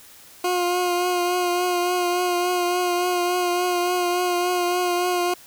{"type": "tone with vibrato", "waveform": "20% pulse", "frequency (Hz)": 356.2, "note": "F4", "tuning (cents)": 34, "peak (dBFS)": -15, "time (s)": [0.44, 5.34], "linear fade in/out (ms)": 5, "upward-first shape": "triangle", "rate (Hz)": 3.5, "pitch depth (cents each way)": 28, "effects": ["white hiss -47 dBFS RMS until 5.46 s"]}